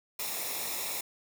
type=noise with comb filter; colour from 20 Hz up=white; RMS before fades=-35 dBFS; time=0.19-1.01 s; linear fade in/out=5 ms; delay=0.65 ms; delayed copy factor=-0.65; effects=none